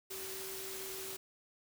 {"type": "tone in noise", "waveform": "sine", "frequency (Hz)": 382.7, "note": "G4", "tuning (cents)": -42, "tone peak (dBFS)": -47, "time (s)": [0.1, 1.17], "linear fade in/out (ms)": 10, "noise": "white", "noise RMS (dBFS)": -44, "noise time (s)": [0.1, 1.17], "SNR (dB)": -6, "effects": []}